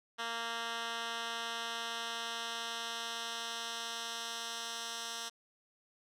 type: tone with band-pass filter sweep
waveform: 10% pulse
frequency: 231.2 Hz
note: A#3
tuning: 14 cents flat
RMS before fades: -40 dBFS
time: 0.18-5.3 s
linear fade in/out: 20 ms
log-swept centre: 2500 to 5100 Hz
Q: 1
effects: none